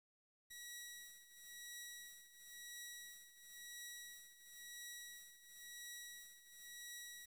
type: tone with tremolo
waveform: 10% pulse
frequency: 1925 Hz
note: B6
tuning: 45 cents flat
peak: -40 dBFS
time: 0.5-7.26 s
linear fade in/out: 10 ms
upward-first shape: triangle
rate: 0.97 Hz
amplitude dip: 80%
effects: 11-bit